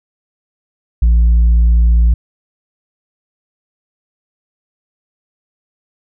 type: tone with tanh clipping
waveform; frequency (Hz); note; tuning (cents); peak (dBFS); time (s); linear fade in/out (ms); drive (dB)
sine; 57.5; A#1; -23; -7; 1.02-2.14; 5; 2
effects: none